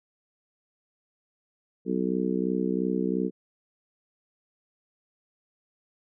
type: harmonic tone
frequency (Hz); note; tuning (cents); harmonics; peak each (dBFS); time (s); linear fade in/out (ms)
62.9; B1; +32; 3 / 4 / 5 / 6 / 7; -29 / -30 / -31 / -32 / -32; 1.85-3.31; 50
effects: none